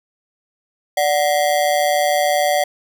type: ring-modulated tone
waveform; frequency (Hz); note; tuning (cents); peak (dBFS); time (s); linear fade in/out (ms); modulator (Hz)
square; 663; E5; +10; -12; 0.97-2.64; 5; 76.7
effects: none